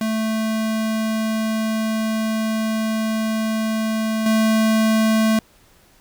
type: tone with level steps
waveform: square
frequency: 220 Hz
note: A3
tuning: in tune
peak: -20 / -15 dBFS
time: 0.01-5.39 s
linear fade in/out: 2 ms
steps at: 4.26 s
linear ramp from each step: 2 ms
effects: pink hiss -54 dBFS RMS until 6 s